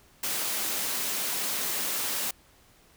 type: high-pass noise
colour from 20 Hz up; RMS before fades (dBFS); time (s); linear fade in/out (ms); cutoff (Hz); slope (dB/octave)
white; -30; 0.23-2.31; 5; 150; 24
effects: pink hiss -59 dBFS RMS until 2.96 s